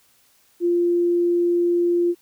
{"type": "tone", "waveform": "sine", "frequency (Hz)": 347.4, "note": "F4", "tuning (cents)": -9, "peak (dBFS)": -16, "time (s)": [0.6, 2.15], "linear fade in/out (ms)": 50, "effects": ["white hiss -59 dBFS RMS until 2.21 s"]}